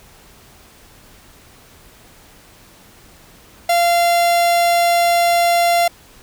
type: tone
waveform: 45% pulse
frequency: 690 Hz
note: F5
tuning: 21 cents flat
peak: -12 dBFS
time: 3.69-5.88 s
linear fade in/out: 5 ms
effects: pink hiss -46 dBFS RMS until 6.22 s